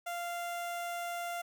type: tone with notch filter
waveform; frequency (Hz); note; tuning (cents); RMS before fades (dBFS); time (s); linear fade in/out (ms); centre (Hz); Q
sawtooth; 694; F5; -11; -38; 0.06-1.42; 10; 4500; 1.9
effects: none